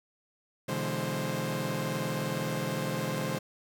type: tone cluster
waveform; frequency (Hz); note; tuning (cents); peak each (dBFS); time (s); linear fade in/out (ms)
sawtooth; 126.1 / 148.6 / 168.1 / 208.2 / 527; B2 / D3 / E3 / G#3 / C5; +36 / +21 / +34 / +5 / +12; -34 / -32 / -33 / -33 / -32; 0.68-3.39; 10
effects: 9-bit